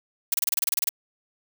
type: noise bursts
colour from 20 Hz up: blue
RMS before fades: -23 dBFS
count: 12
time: 0.32-0.891 s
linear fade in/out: 2 ms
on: 21 ms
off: 29 ms
effects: none